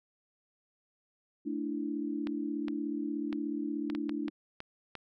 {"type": "chord", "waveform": "sine", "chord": "A suspended fourth", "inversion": "none", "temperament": "just", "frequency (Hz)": [220, 293.3, 330], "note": ["A3", "D4", "E4"], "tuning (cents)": [0, -2, 2], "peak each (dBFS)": [-39, -34, -38], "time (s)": [1.45, 4.3], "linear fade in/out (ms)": 20}
{"type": "clicks", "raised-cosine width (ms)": 0.3, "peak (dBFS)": -25, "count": 9, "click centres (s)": [2.271, 2.683, 3.328, 3.9, 3.95, 4.094, 4.282, 4.604, 4.953]}
{"effects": []}